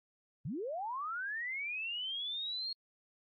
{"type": "linear sweep", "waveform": "sine", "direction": "up", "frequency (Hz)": [110.3, 4308], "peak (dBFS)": -36, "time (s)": [0.45, 2.73], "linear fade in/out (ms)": 5, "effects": ["AAC 64 kbps"]}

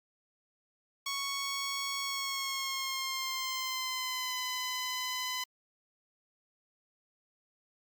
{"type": "tone with pitch glide", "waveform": "10% pulse", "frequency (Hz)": [1108.7, 1010.8], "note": ["C#6", "B5"], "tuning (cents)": [0, 40], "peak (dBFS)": -25, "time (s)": [1.06, 5.44], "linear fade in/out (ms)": 5, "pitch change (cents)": -160, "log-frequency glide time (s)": [2.02, 4.39], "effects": ["Opus 48 kbps"]}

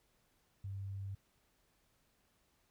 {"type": "tone", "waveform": "sine", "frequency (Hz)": 98, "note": "G2", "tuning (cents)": 0, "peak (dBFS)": -40, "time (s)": [0.64, 1.15], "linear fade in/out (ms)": 5, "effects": ["pink hiss -75 dBFS RMS until 2.7 s"]}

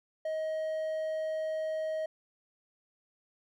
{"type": "tone", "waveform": "triangle", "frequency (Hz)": 630, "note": "D#5", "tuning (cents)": 21, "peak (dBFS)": -29, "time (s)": [0.25, 2.06], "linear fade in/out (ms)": 5, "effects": []}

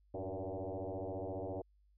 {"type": "tone with frequency modulation", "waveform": "sine", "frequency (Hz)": 102.5, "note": "G#2", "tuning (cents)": -22, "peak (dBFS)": -38, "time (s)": [0.14, 1.62], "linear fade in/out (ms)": 5, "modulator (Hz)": 95.2, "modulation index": 6.7, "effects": ["added 50 Hz sine -66 dBFS peak until 1.97 s"]}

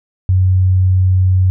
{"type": "tone", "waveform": "sine", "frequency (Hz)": 92.9, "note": "F#2", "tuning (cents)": 7, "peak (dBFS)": -8, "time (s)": [0.29, 1.5], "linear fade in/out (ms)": 0, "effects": []}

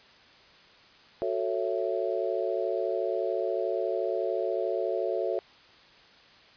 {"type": "chord", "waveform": "sine", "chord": "F# minor seventh", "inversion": "none", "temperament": "just", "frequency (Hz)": [370, 444, 555, 666], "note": ["F#4", "A4", "C#5", "E5"], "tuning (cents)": [0, 16, 2, 18], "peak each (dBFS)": -32, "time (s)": [1.22, 5.39], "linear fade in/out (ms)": 0, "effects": ["white hiss -55 dBFS RMS until 6.56 s", "resampled to 11025 Hz"]}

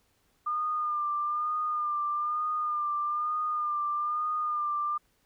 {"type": "tone with vibrato", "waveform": "sine", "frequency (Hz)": 1206, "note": "D6", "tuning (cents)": 46, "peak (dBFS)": -27, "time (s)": [0.46, 4.98], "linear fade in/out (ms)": 10, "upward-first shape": "sine", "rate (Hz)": 1.1, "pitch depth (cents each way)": 35, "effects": ["pink hiss -70 dBFS RMS until 5.25 s"]}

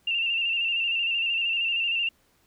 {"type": "tone with vibrato", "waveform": "sine", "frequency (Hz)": 2742, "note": "F7", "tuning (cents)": -32, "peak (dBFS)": -23, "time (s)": [0.07, 2.09], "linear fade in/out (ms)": 5, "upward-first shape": "square", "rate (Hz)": 13, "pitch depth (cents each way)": 37, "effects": ["pink hiss -65 dBFS RMS until 2.46 s"]}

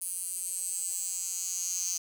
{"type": "tone with high-pass filter sweep", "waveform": "10% pulse", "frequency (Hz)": 179.9, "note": "F#3", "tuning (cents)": -48, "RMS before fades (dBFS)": -34, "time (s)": [0.01, 1.98], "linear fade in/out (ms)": 10, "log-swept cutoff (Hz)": [9600, 6200], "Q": 6.5, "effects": []}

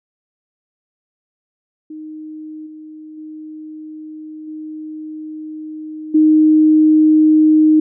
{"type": "tone with level steps", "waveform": "sine", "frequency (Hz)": 310, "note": "D#4", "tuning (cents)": -6, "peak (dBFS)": [-28, -32, -29, -26, -7], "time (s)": [1.9, 7.8], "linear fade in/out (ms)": 5, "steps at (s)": [2.66, 3.17, 4.47, 6.14], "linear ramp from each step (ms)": 10, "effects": []}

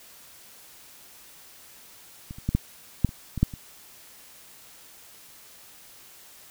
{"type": "clicks", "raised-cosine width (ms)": 5, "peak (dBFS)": [-24, -29, -12, -8, -6, -27, -18, -6, -24], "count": 9, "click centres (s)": [2.309, 2.385, 2.49, 2.55, 3.047, 3.091, 3.377, 3.43, 3.538], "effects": ["white hiss -50 dBFS RMS until 6.5 s"]}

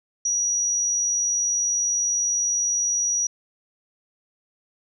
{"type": "tone", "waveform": "sine", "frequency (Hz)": 5800, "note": "F#8", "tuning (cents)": -35, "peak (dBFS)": -20, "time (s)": [0.25, 3.27], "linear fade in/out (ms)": 5, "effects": []}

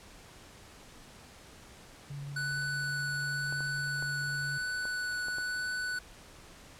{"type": "tone", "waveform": "sine", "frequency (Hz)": 141.7, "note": "C#3", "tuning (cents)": 38, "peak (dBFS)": -38, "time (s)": [2.1, 4.58], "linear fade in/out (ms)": 5}
{"type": "tone with vibrato", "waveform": "square", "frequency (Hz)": 1486, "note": "F#6", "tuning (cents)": 7, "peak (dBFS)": -33, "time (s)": [2.36, 5.99], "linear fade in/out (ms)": 5, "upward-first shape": "triangle", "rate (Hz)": 0.96, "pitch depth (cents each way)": 9}
{"type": "clicks", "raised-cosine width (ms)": 1, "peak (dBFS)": -30, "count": 6, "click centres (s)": [3.525, 3.606, 4.025, 4.854, 5.284, 5.384]}
{"effects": ["pink hiss -53 dBFS RMS until 6.79 s", "low-pass 10000 Hz 12 dB/octave"]}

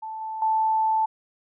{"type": "tone with level steps", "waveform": "sine", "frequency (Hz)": 879, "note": "A5", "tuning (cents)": -2, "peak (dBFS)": [-31, -29, -19], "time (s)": [0.02, 1.06], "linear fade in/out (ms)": 10, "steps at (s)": [0.21, 0.42], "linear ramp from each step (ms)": 2, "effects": []}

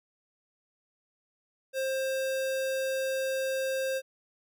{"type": "tone", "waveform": "square", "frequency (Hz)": 530, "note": "C5", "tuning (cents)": 22, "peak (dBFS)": -29, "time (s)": [1.73, 4.02], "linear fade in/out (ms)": 50, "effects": []}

